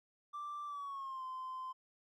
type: tone with pitch glide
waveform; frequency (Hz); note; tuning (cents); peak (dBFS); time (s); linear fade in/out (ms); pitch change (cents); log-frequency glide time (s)
triangle; 1174.7 to 1034.5; D6 to C6; 0 to -20; -38; 0.33-1.73; 20; -220; 0.66-1.24
effects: tanh soft clip ceiling -37 dBFS